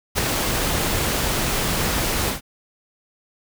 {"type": "noise with ADSR envelope", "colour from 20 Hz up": "pink", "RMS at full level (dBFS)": -18, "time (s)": [0.15, 2.41], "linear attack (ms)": 33, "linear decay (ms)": 7, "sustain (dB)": -4, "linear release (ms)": 130, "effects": []}